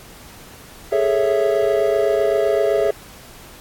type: chord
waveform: triangle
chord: A major seventh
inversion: third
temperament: equal with one note detuned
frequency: 412.2 / 440 / 554.4 / 659.3 Hz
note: G#4 / A4 / C#5 / E5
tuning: -13 / 0 / 0 / 0 cents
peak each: -17 / -21 / -19 / -18 dBFS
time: 0.92-2.91 s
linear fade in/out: 5 ms
effects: pink hiss -42 dBFS RMS until 3.6 s + AAC 64 kbps